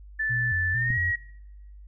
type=tone with pitch glide; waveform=sine; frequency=1755 to 1902.8 Hz; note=A6 to A#6; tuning=-5 to +35 cents; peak=-24 dBFS; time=0.19-1.16 s; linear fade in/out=10 ms; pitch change=+140 cents; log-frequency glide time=0.72-0.96 s
type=tone with vibrato; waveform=sine; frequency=103.83 Hz; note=G#2; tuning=in tune; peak=-28 dBFS; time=0.29-1.12 s; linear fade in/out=20 ms; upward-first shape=square; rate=2.2 Hz; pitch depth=270 cents each way
type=click; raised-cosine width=5 ms; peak=-21 dBFS; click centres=0.904 s
effects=noise-tail reverb RT60 1.0 s tail -24 dB re dry + added 50 Hz sine -43 dBFS peak until 1.87 s